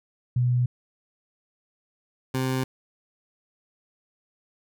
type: tone pair in turn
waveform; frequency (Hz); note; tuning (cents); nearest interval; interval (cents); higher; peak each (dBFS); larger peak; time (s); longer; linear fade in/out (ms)
sine / 20% pulse; 123.47 / 130.4; B2 / C3; 0 / -5; minor second; 95; second; -19; neither; 0.36-0.66 / 2.34-2.64; neither; 5
effects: none